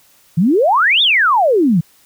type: exponential two-way sweep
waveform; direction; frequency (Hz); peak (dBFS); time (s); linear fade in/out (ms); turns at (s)
sine; up then down; 151.1 to 3729 to 151.1; -9; 0.37-1.81; 10; 1.02
effects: white hiss -51 dBFS RMS until 2.05 s